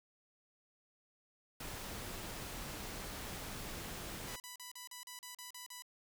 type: noise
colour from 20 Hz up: pink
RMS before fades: -45 dBFS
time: 1.6-4.36 s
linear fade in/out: 5 ms
type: tone bursts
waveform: 5% pulse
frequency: 990 Hz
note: B5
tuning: 4 cents sharp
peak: -35 dBFS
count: 10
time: 4.28-5.822 s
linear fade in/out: 2 ms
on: 120 ms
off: 38 ms
effects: none